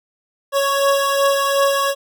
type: beating tone pair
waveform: 25% pulse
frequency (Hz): 554.4 / 557.1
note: C#5 / C#5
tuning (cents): 0 / +9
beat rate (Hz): 2.7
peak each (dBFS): -12 / -17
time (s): 0.52-1.95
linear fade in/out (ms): 50
effects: none